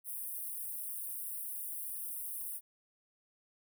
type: high-pass noise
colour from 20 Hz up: white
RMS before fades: -41 dBFS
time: 0.04-2.61 s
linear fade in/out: 50 ms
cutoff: 8900 Hz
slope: 96 dB/octave
effects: none